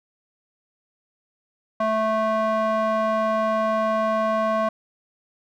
square tone with band-pass filter, 219.2 Hz, A3, 6 cents flat, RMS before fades -22 dBFS, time 1.8-4.69 s, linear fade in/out 5 ms, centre 870 Hz, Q 7, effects none

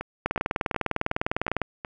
two click trains, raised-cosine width 0.5 ms, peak -9 / -17 dBFS, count 28 / 6, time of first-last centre 0.26-1.617 / 0.01-1.848 s, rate 19.9 / 2.72 Hz, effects none

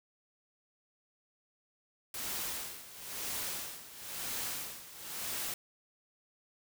white noise with tremolo, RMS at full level -37 dBFS, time 2.14-5.54 s, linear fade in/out 2 ms, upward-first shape sine, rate 1 Hz, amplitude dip 80%, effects none

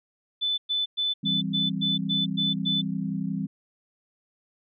sine tone bursts, 3506 Hz, A7, 7 cents flat, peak -23 dBFS, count 9, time 0.41-2.82 s, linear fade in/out 20 ms, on 170 ms, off 110 ms
sine chord, C major, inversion first, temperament equal, 164.81 / 196 / 261.6 Hz, E3 / G3 / C4, 0 / 0 / 0 cents, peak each -31 / -29 / -33 dBFS, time 1.23-3.47 s, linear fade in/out 10 ms
effects none

